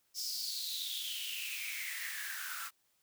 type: noise with high-pass filter sweep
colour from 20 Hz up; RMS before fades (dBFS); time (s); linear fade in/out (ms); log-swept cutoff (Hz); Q
white; -40; 0.14-2.71; 50; 5400 to 1300; 7.9
effects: white hiss -75 dBFS RMS until 3.02 s